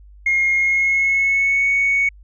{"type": "tone with pitch glide", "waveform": "sine", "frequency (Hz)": [2143, 2224], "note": ["C7", "C#7"], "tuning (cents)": [41, 5], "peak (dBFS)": -13, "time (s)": [0.26, 2.09], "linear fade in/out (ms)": 5, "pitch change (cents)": 64, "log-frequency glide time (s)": [0.54, 1.68], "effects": ["tanh soft clip ceiling -10 dBFS", "added 50 Hz sine -41 dBFS peak until 2.23 s"]}